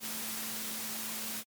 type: tone in noise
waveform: sine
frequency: 219.7 Hz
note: A3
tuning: 2 cents flat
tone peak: -47 dBFS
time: 0-1.44 s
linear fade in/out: 50 ms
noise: white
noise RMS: -38 dBFS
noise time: 0-1.44 s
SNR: -12 dB
effects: high-pass 100 Hz 12 dB/octave + MP3 96 kbps